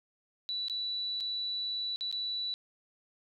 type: tone with dropouts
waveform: sine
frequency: 3951 Hz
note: B7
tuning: in tune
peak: -32 dBFS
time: 0.49-2.54 s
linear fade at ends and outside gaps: 0 ms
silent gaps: 0.683-0.698 / 1.203-1.207 / 1.96-2.009 / 2.114-2.126 s
effects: none